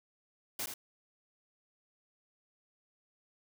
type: noise with echo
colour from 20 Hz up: white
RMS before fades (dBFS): -37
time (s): 0.59-0.66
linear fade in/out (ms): 5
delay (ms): 80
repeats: 1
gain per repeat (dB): -6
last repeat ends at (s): 0.74
effects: none